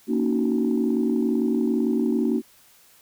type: chord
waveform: sine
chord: D# minor seventh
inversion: second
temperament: just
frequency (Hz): 233.3 / 280 / 311.1 / 373.4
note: A#3 / C#4 / D#4 / F#4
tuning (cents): +2 / +18 / 0 / +16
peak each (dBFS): -22 / -25 / -26 / -26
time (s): 0.07-2.42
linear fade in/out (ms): 50
effects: tanh soft clip ceiling -12 dBFS + white hiss -55 dBFS RMS until 3.01 s